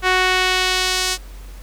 sawtooth tone with band-pass filter sweep, 370 Hz, F#4, in tune, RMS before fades -18 dBFS, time 0.02-1.18 s, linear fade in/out 50 ms, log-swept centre 1800 to 6000 Hz, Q 0.98, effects added 46 Hz sine -33 dBFS peak until 1.62 s + pink hiss -46 dBFS RMS until 1.62 s

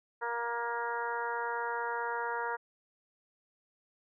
harmonic tone, 235.5 Hz, A#3, 18 cents sharp, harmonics 2 / 3 / 4 / 5 / 6 / 7 / 8, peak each -39 / -45 / -35 / -45 / -39 / -42 / -46 dBFS, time 0.21-2.57 s, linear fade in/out 20 ms, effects none

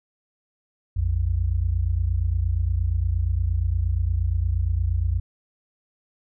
sine tone pair together, 58.76 / 87.31 Hz, A#1 / F2, +14 / 0 cents, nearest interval perfect fifth, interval 686 cents, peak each -23 / -22 dBFS, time 0.96-5.2 s, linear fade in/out 10 ms, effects none

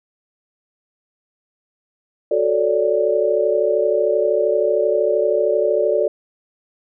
sine chord, D major seventh, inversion first, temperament equal, 370 / 440 / 554.4 / 587.3 Hz, F#4 / A4 / C#5 / D5, 0 / 0 / 0 / 0 cents, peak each -22 / -19 / -24 / -18 dBFS, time 2.31-6.08 s, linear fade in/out 5 ms, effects none

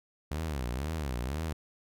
sawtooth tone with vibrato, 69.6 Hz, C#2, 8 cents sharp, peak -28 dBFS, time 0.31-1.53 s, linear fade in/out 5 ms, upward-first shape sine, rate 2 Hz, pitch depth 270 cents each way, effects none

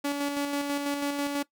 sawtooth tone with tremolo, 285.1 Hz, C#4, 49 cents sharp, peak -22 dBFS, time 0.04-1.43 s, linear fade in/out 10 ms, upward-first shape square, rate 6.1 Hz, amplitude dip 35%, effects noise-tail reverb RT60 0.1 s tail -19 dB re dry

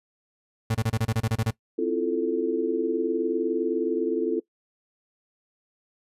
35% pulse tone bursts, 111.7 Hz, A2, 27 cents sharp, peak -20 dBFS, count 11, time 0.7-1.507 s, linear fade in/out 5 ms, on 47 ms, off 29 ms
sine chord, F major seventh, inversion second, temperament equal, 261.6 / 329.6 / 349.2 / 440 Hz, C4 / E4 / F4 / A4, 0 / 0 / 0 / 0 cents, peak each -31 / -28 / -28 / -26 dBFS, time 1.78-4.4 s, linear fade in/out 10 ms
effects noise-tail reverb RT60 0.1 s tail -20 dB re dry + resampled to 32000 Hz

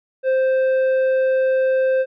sine tone with tanh clipping, 523.3 Hz, C5, in tune, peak -16 dBFS, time 0.23-2.06 s, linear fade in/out 50 ms, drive 7 dB, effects none

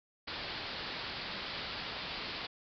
white low-pass noise, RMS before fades -41 dBFS, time 0.27-2.47 s, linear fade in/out 10 ms, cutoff 4900 Hz, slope 96 dB/octave, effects none

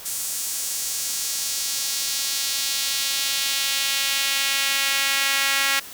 sawtooth tone with high-pass filter sweep, 274.5 Hz, C#4, 17 cents flat, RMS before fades -24 dBFS, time 0.05-5.8 s, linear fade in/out 10 ms, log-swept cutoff 8000 to 1900 Hz, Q 1.2, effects white hiss -39 dBFS RMS until 5.93 s

